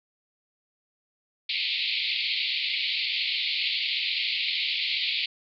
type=band-pass noise; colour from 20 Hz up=white; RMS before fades=-28 dBFS; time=1.49-5.26 s; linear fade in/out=5 ms; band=2100 to 4500 Hz; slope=96 dB/octave; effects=none